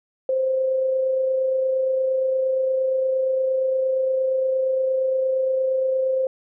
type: tone with amplitude modulation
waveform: sine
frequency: 524 Hz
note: C5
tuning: 2 cents sharp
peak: -17 dBFS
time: 0.29-6.27 s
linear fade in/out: 2 ms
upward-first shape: sine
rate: 28.6 Hz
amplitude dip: 30%
effects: none